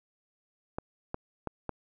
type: clicks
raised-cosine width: 1 ms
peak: -19 dBFS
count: 4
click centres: 0.785 / 1.144 / 1.473 / 1.693 s
effects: none